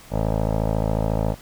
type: tone with low-pass filter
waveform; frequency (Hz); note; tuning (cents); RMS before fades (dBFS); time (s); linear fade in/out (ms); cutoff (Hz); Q
15% pulse; 54.1; A1; -29; -22; 0.1-1.36; 50; 710; 3.2
effects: pink hiss -46 dBFS RMS until 1.41 s